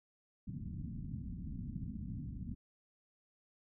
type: low-pass noise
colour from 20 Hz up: white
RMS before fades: -43 dBFS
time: 0.47-2.55 s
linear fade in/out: 10 ms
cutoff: 240 Hz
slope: 48 dB/octave
effects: none